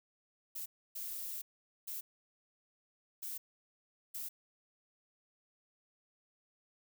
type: noise bursts at uneven times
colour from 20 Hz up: violet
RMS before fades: -42 dBFS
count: 5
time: 0.55-0.66 / 0.95-1.42 / 1.87-2.01 / 3.22-3.38 / 4.14-4.29 s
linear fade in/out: 10 ms
effects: none